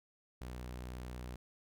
sawtooth tone, 61.8 Hz, B1, 2 cents sharp, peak -39 dBFS, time 0.41-1.36 s, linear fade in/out 5 ms, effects none

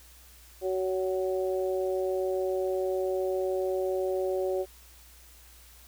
harmonic tone, 187.2 Hz, F#3, 20 cents sharp, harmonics 2 / 3 / 4, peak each -28 / -31 / -39 dBFS, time 0.61-4.66 s, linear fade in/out 50 ms, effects added 60 Hz sine -54 dBFS peak until 5.87 s + white hiss -55 dBFS RMS until 5.87 s

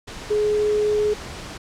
sine tone in noise, 420.9 Hz, G#4, 23 cents sharp, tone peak -17 dBFS, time 0.3-1.14 s, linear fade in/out 10 ms, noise pink, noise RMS -35 dBFS, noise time 0.07-1.58 s, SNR +15 dB, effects low-pass 7000 Hz 12 dB/octave

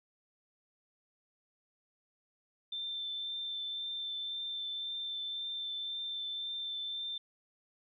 sine tone with vibrato, 3557 Hz, A7, 18 cents sharp, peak -36 dBFS, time 2.72-7.18 s, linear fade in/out 5 ms, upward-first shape triangle, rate 1.9 Hz, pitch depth 13 cents each way, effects none

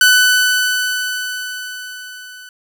sawtooth tone with level ramp, 1498 Hz, F#6, 21 cents sharp, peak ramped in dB -3 to -31 dBFS, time 0.01-2.49 s, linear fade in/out 2 ms, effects none

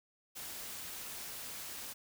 white noise with amplitude modulation, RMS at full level -43 dBFS, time 0.35-1.94 s, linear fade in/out 20 ms, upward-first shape sine, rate 262 Hz, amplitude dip 35%, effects none

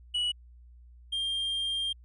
triangle tone pair in turn, 2934 / 3198 Hz, F#7 / G7, -15 / +34 cents, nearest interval minor second, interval 149 cents, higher second, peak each -25 / -27 dBFS, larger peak first, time 0.14-0.32 / 1.12-1.93 s, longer second, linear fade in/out 10 ms, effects added 60 Hz sine -50 dBFS peak until 2.04 s + resampled to 24000 Hz

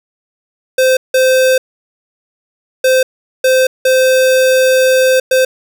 square tone bursts at uneven times, 518 Hz, C5, 17 cents flat, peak -8 dBFS, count 6, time 0.78-0.97 / 1.14-1.58 / 2.84-3.03 / 3.44-3.67 / 3.85-5.2 / 5.31-5.45 s, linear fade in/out 5 ms, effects none

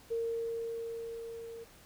sine tone with level ramp, 460 Hz, A#4, 23 cents flat, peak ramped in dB -30 to -43 dBFS, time 0.1-1.65 s, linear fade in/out 20 ms, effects pink hiss -58 dBFS RMS until 1.85 s

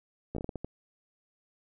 slowing click train, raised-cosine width 2 ms, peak -22 dBFS, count 8, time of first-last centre 0.35-0.646 s, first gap 14 ms, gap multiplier 1.36, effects none

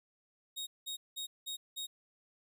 sawtooth tone bursts, 3751 Hz, A#7, 10 cents sharp, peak -35 dBFS, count 5, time 0.56-1.87 s, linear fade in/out 20 ms, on 110 ms, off 190 ms, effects none

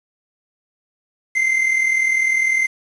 triangle tone pair together, 2078 / 2118 Hz, C7 / C7, -12 / +21 cents, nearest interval unison, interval 33 cents, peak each -14 / -21 dBFS, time 1.35-2.67 s, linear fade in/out 10 ms, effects resampled to 24000 Hz + 7-bit

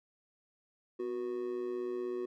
triangle tone with amplitude modulation, 367.2 Hz, F#4, 13 cents flat, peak -29 dBFS, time 0.99-2.26 s, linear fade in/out 10 ms, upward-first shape sine, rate 116 Hz, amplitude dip 70%, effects none

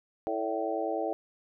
harmonic tone with a mistuned harmonic, 110 Hz, A2, in tune, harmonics 3 / 4 / 5 / 6 / 7, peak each -35 / -35 / -35 / -35 / -35 dBFS, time 0.27-1.13 s, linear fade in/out 0 ms, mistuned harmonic 5, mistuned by +62 cents, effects none

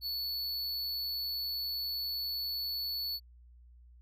square tone, 4435 Hz, C#8, in tune, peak -34 dBFS, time 0.01-3.2 s, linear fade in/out 50 ms, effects added 60 Hz sine -54 dBFS peak until 4.01 s

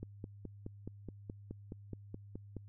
click train, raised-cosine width 3 ms, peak -30 dBFS, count 13, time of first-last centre 0.03-2.567 s, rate 4.73 Hz, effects added 101 Hz sine -51 dBFS peak until 2.68 s

